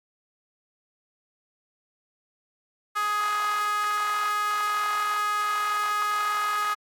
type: tone with high-pass filter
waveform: sawtooth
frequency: 417.4 Hz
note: G#4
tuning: 9 cents sharp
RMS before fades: -26 dBFS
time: 2.95-6.75 s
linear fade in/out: 20 ms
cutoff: 1300 Hz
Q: 6.1
effects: AAC 64 kbps